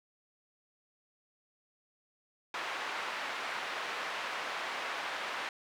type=band-pass noise; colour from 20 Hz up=pink; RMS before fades=-38 dBFS; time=2.54-5.49 s; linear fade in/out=2 ms; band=840 to 2700 Hz; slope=12 dB/octave; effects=none